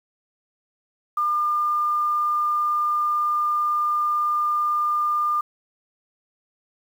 sine tone with quantisation, 1203 Hz, D6, 41 cents sharp, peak -19 dBFS, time 1.17-5.41 s, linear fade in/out 5 ms, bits 8, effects none

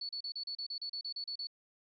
sine tone bursts, 4435 Hz, C#8, in tune, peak -37 dBFS, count 13, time 0.01-1.471 s, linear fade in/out 5 ms, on 81 ms, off 34 ms, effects none

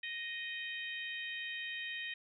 harmonic tone, 622.3 Hz, D#5, in tune, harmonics 3 / 4 / 5 / 6, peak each -42 / -44 / -46 / -48 dBFS, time 0.03-2.14 s, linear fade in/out 5 ms, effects none

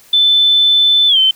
sine tone with pitch glide, 3520 to 3082 Hz, A7 to G7, 0 to -30 cents, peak -7 dBFS, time 0.13-1.31 s, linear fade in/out 5 ms, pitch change -230 cents, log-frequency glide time 1.08-1.18 s, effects white hiss -45 dBFS RMS until 1.35 s

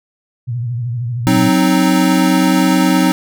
sine tone with vibrato, 120 Hz, B2, 49 cents flat, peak -17 dBFS, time 0.47-1.5 s, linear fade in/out 20 ms, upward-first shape sine, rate 13 Hz, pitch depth 90 cents each way
square chord, C diminished, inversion second, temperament equal, 185 / 261.6 / 311.1 Hz, Gb3 / C4 / Eb4, 0 / 0 / 0 cents, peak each -15 dBFS, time 1.27-3.12 s, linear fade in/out 0 ms
effects none

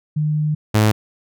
sine / sawtooth tone pair in turn, 151.9 / 107.41 Hz, D#3 / A2, -41 / -41 cents, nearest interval tritone, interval 600 cents, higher first, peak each -16 / -8 dBFS, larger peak second, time 0.16-0.55 / 0.74-0.92 s, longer first, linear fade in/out 10 ms, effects none

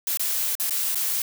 blue noise with dropouts, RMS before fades -25 dBFS, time 0.07-1.22 s, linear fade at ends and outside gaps 2 ms, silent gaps 0.173-0.195 / 0.553-0.598 / 0.697-0.707 / 0.947-0.955 s, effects none

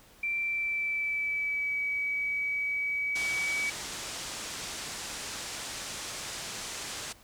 sine tone with pitch glide, 2349 to 2277 Hz, D7 to C#7, 0 to +46 cents, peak -28 dBFS, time 0.23-3.7 s, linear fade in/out 5 ms, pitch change -54 cents, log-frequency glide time 0.39-1.82 s
white low-pass noise, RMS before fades -39 dBFS, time 3.15-7.13 s, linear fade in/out 10 ms, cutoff 8300 Hz, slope 24 dB/octave
effects pink hiss -57 dBFS RMS until 7.23 s

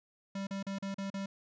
square tone bursts, 196 Hz, G3, in tune, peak -36 dBFS, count 6, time 0.35-1.26 s, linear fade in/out 5 ms, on 120 ms, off 38 ms, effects resampled to 16000 Hz

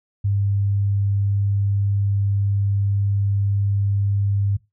sine tone, 100.1 Hz, G2, 37 cents sharp, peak -17 dBFS, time 0.24-4.57 s, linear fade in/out 10 ms, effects noise-tail reverb RT60 0.2 s tail -19 dB re dry

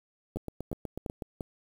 two click trains, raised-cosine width 2 ms, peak -21 / -22 dBFS, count 4 / 8, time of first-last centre 0.37-1.408 / 0.36-1.222 s, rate 2.89 / 8.12 Hz, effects 8-bit

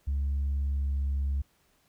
sine tone with pitch glide, 69.8 to 69.28 Hz, C#2 to C#2, +13 to 0 cents, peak -24 dBFS, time 0.07-1.42 s, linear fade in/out 10 ms, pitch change -13 cents, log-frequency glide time 0.68-0.98 s, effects tanh soft clip ceiling -24 dBFS + pink hiss -68 dBFS RMS until 1.88 s

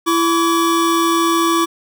square tone pair together, 334.3 / 1143.4 Hz, E4 / D6, +24 / -47 cents, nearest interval octave + major sixth, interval 2129 cents, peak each -16 / -17 dBFS, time 0.06-1.66 s, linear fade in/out 20 ms, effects none

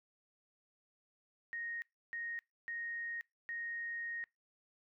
sine tone bursts at uneven times, 1864.7 Hz, A#6, in tune, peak -39 dBFS, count 4, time 1.53-1.82 / 2.13-2.39 / 2.68-3.21 / 3.49-4.24 s, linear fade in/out 0 ms, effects noise-tail reverb RT60 0.2 s tail -24 dB re dry

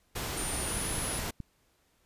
pink noise, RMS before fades -35 dBFS, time 0.15-1.31 s, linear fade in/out 10 ms
sine linear sweep, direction up, 9070 to 10510 Hz, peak -35 dBFS, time 0.37-1.19 s, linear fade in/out 5 ms
click train, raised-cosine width 5 ms, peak -26 dBFS, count 4, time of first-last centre 0.77-1.403 s, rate 4.74 Hz
effects pink hiss -70 dBFS RMS until 2.05 s + resampled to 32000 Hz

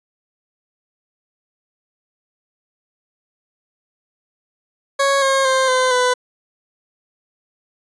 20% pulse tone with pitch steps, 553 / 539.1 / 525.6 / 512.4 / 499.5 Hz, C#5 / C#5 / C5 / C5 / B4, -4 / -48 / +8 / -36 / +20 cents, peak -9 dBFS, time 4.99-6.14 s, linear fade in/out 10 ms, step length 230 ms, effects resampled to 22050 Hz

